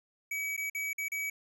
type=tone with dropouts; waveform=square; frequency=2277 Hz; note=C#7; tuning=46 cents sharp; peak=-33 dBFS; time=0.31-1.3 s; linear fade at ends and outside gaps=5 ms; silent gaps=0.566-0.576 / 0.699-0.748 / 0.932-0.981 / 1.084-1.118 s; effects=none